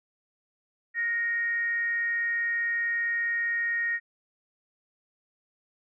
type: tone with frequency modulation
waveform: sine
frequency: 1864.7 Hz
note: A#6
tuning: in tune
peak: -25 dBFS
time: 0.94-4 s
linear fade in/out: 50 ms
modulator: 435 Hz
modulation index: 0.22
effects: none